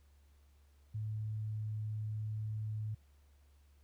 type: tone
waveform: sine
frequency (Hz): 107.8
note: A2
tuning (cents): -35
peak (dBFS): -36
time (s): 0.94-2.95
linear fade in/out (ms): 10
effects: added 71 Hz sine -62 dBFS peak until 3.83 s + pink hiss -75 dBFS RMS until 3.83 s